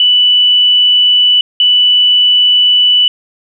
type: tone pair in turn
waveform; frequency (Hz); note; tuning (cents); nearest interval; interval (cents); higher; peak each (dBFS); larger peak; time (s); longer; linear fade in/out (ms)
sine; 2971 / 2971; F#7 / F#7; +6 / +6; unison; 0; neither; -5; neither; 0-1.41 / 1.6-3.08; second; 2
effects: none